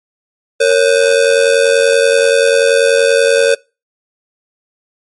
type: ring-modulated tone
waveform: square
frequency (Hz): 507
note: B4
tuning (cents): +45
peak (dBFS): -5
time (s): 0.6-3.55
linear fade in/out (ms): 10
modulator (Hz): 45.2
effects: noise-tail reverb RT60 0.3 s tail -25 dB re dry + MP3 48 kbps